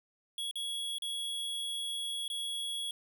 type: tone with dropouts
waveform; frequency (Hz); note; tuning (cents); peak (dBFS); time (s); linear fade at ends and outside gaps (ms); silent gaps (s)
square; 3342; G#7; +10; -35; 0.38-2.91; 2; 0.512-0.556 / 0.984-1.021 / 2.28-2.3
effects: none